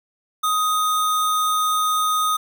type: tone with sample-and-hold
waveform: sine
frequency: 1252 Hz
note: D#6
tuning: 10 cents sharp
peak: -17 dBFS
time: 0.43-2.37 s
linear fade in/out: 10 ms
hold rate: 4900 Hz
effects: none